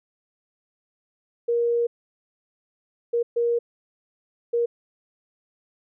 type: tone bursts at uneven times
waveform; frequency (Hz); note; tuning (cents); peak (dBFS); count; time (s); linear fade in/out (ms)
sine; 471.8; A#4; +21; -19; 4; 1.48-1.87 / 3.13-3.23 / 3.36-3.59 / 4.53-4.66; 10
effects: none